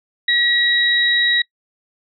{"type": "tone pair together", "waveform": "sine", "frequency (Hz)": [1917, 3834], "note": ["A#6", "A#7"], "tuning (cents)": [48, 48], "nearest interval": "octave", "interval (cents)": 1200, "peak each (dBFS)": -16, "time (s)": [0.28, 1.42], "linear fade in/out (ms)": 5, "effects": ["noise-tail reverb RT60 0.1 s tail -25 dB re dry"]}